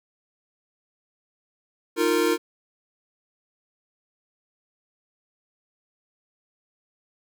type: chord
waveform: square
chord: Eb suspended second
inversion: none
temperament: equal with one note detuned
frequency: 311.1 / 349.2 / 461.1 Hz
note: Eb4 / F4 / Bb4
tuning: 0 / 0 / -19 cents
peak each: -26 / -24 / -24 dBFS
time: 1.96-2.38 s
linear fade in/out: 50 ms
effects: none